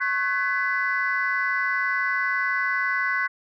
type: tone cluster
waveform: sine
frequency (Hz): 1090 / 1500 / 1690 / 2002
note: C#6 / F#6 / G#6 / B6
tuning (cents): -29 / +23 / +30 / +23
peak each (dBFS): -28 / -24 / -31 / -26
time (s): 0-3.28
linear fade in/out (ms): 20
effects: tanh soft clip ceiling -14 dBFS

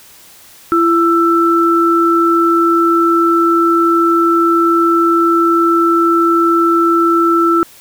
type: tone pair together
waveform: sine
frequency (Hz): 336.6 / 1329.4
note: E4 / E6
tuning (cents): +36 / +14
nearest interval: 2 octaves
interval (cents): 2378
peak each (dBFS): -11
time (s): 0.72-7.63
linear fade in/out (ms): 0
effects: white hiss -41 dBFS RMS until 7.8 s

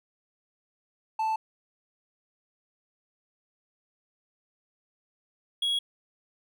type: tone pair in turn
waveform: triangle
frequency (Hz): 880 / 3322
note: A5 / G#7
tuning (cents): 0 / 0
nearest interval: octave + major seventh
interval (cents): 2300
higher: second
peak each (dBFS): -23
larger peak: neither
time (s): 1.19-1.36 / 5.62-5.79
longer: neither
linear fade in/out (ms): 5
effects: none

